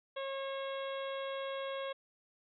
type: harmonic tone with a mistuned harmonic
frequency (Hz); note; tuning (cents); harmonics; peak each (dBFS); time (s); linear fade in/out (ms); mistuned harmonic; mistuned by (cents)
543; C#5; -36; 1 / 2 / 3 / 4 / 5 / 6 / 7; -38 / -44 / -49 / -51 / -53 / -49 / -55; 0.16-1.93; 10; 6; +34
effects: none